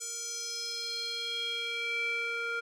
square tone with band-pass filter sweep, 466.2 Hz, A#4, in tune, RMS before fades -35 dBFS, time 0-2.61 s, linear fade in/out 20 ms, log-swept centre 7300 to 1700 Hz, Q 4.3, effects none

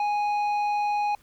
sine tone with tanh clipping, 829 Hz, G#5, 3 cents flat, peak -24 dBFS, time 0-1.15 s, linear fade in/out 2 ms, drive 8 dB, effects pink hiss -60 dBFS RMS until 1.22 s

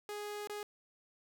sawtooth tone with dropouts, 415.3 Hz, G#4, in tune, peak -36 dBFS, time 0.09-0.63 s, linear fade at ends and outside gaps 1 ms, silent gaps 0.473-0.496 s, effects none

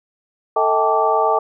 sine tone cluster, 444 / 639 / 789 / 878 / 1163 Hz, A4 / D#5 / G5 / A5 / D6, +16 / +46 / +11 / -4 / -17 cents, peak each -20 dBFS, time 0.56-1.39 s, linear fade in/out 5 ms, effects none

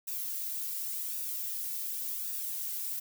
violet noise with flanger, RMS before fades -36 dBFS, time 0.07-3 s, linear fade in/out 10 ms, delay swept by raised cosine 0.94 to 2.44 ms, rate 0.89 Hz, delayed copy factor -0.55, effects none

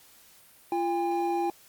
triangle tone pair together, 343.7 / 807 Hz, F4 / G#5, -28 / -50 cents, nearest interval octave + minor third, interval 1478 cents, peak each -26 dBFS, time 0.72-1.5 s, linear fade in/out 2 ms, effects white hiss -56 dBFS RMS until 1.68 s + Opus 48 kbps

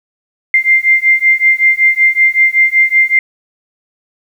sine beating tone pair, 2094 / 2099.3 Hz, C7 / C7, +1 / +5 cents, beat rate 5.3 Hz, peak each -10 dBFS, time 0.54-3.19 s, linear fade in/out 2 ms, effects 7-bit

